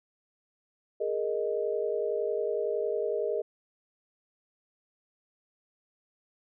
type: chord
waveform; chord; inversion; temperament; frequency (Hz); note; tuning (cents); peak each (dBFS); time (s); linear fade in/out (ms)
sine; Ab suspended second; none; equal; 415.3 / 466.2 / 622.3; Ab4 / Bb4 / Eb5; 0 / 0 / 0; -31 / -31 / -33; 1-3.42; 10
effects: none